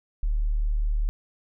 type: tone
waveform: sine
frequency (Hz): 37.53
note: D1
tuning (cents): +38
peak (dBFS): -21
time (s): 0.23-1.09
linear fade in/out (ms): 0
effects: none